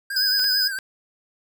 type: tone with vibrato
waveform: square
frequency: 1568 Hz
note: G6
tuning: in tune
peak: -27 dBFS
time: 0.1-0.79 s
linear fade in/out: 5 ms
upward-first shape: triangle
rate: 8.9 Hz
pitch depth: 86 cents each way
type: tone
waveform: square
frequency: 5000 Hz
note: D#8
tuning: 8 cents sharp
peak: -19 dBFS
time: 0.16-0.68 s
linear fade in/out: 5 ms
type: clicks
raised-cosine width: 0.2 ms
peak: -20 dBFS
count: 3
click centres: 0.395 / 0.443 / 0.788 s
effects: none